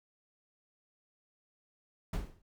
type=noise with exponential decay; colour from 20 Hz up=brown; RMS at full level=-29 dBFS; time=2.13-2.42 s; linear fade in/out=5 ms; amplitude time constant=63 ms; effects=none